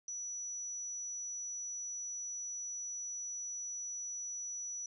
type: tone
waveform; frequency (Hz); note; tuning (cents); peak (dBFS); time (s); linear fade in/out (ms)
sine; 5900; F#8; -6; -39; 0.08-4.86; 2
effects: none